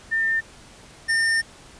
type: tone pair in turn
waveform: sine / square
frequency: 1802 / 1811.3 Hz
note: A6 / A6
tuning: +41 / +50 cents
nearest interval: unison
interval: 9 cents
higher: second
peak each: -19 dBFS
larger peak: neither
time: 0.11-0.41 / 1.08-1.42 s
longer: second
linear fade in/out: 20 ms
effects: pink hiss -47 dBFS RMS until 1.79 s + resampled to 22050 Hz